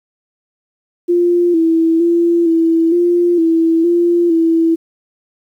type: tone with pitch steps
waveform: sine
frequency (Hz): 349.1 / 327.4 / 340.8 / 329 / 348.6 / 328.3 / 345.1 / 328.9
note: F4 / E4 / F4 / E4 / F4 / E4 / F4 / E4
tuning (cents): -1 / -12 / -42 / -3 / -3 / -7 / -21 / -4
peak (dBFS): -9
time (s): 1.08-4.76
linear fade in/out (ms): 20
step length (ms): 460
effects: 8-bit